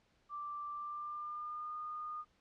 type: tone with pitch glide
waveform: sine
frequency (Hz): 1174.7 to 1223.2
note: D6 to D#6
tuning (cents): 0 to -30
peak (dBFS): -40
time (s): 0.29-2.25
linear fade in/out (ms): 50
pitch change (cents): +70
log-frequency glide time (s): 0.72-1.77
effects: pink hiss -73 dBFS RMS until 2.4 s + low-pass 5000 Hz 12 dB/octave